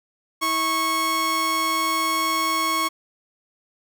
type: tone pair together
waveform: sawtooth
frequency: 323.5 / 1100.1 Hz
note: E4 / C#6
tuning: -32 / -14 cents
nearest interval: octave + major sixth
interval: 2118 cents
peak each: -26 / -17 dBFS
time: 0.41-2.89 s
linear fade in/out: 20 ms
effects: none